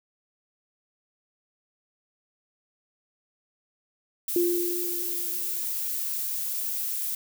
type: noise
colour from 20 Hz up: violet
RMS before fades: -30 dBFS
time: 4.28-7.15 s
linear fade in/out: 2 ms
type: tone with exponential decay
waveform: sine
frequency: 349.2 Hz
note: F4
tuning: in tune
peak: -19 dBFS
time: 4.36-5.74 s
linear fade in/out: 2 ms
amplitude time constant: 300 ms
effects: none